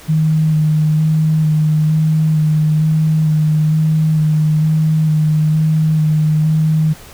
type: tone with vibrato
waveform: sine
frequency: 155.4 Hz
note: D#3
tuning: 2 cents flat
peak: -10 dBFS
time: 0.08-6.94 s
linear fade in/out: 20 ms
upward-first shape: square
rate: 1.1 Hz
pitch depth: 14 cents each way
effects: pink hiss -38 dBFS RMS until 7.13 s